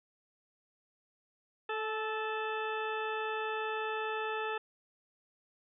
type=harmonic tone with a mistuned harmonic; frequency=437.5 Hz; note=A4; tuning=10 cents flat; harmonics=1 / 2 / 3 / 4 / 6 / 7 / 8; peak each=-37 / -39 / -40 / -41 / -43 / -53 / -50 dBFS; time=1.69-4.58 s; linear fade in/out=5 ms; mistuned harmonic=2; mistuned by=-21 cents; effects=none

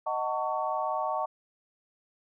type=chord; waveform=sine; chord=D# half-diminished seventh; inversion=none; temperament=just; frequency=622.3 / 746.7 / 896 / 1120.1 Hz; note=D#5 / F#5 / A5 / C#6; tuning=0 / +16 / +31 / +18 cents; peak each=-33 dBFS; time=0.06-1.26 s; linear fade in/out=10 ms; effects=none

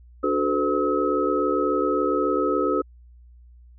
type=tone cluster; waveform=sine; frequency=293.2 / 369.8 / 437 / 508 / 1284 Hz; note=D4 / F#4 / A4 / B4 / E6; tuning=-3 / -1 / -12 / +49 / -46 cents; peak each=-26 dBFS; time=0.23-2.82 s; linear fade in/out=10 ms; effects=added 60 Hz sine -46 dBFS peak until 3.78 s

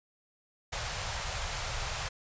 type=band-stop noise; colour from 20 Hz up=pink; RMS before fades=-35 dBFS; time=0.72-2.09 s; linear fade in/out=10 ms; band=130 to 560 Hz; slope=24 dB/octave; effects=resampled to 16000 Hz

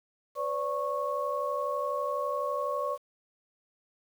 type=tone cluster; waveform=sine; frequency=506 / 578 / 1101 Hz; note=B4 / D5 / C#6; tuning=+42 / -28 / -12 cents; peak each=-35 / -32 / -32 dBFS; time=0.35-2.98 s; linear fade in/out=50 ms; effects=9-bit

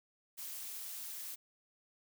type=noise with amplitude modulation; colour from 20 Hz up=blue; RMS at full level=-42 dBFS; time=0.37-1.36 s; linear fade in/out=20 ms; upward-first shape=sine; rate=241 Hz; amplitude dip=55%; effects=none

